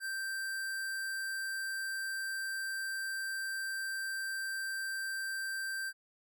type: tone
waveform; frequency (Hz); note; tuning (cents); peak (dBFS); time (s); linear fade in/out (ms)
square; 1568; G6; 0; -36; 0-5.93; 50
effects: none